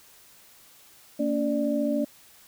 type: tone cluster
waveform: sine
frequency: 230.8 / 285 / 591 Hz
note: A#3 / C#4 / D5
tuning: -17 / +48 / +11 cents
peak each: -28 / -26 / -28 dBFS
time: 1.19-2.05 s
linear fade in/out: 10 ms
effects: white hiss -54 dBFS RMS until 2.47 s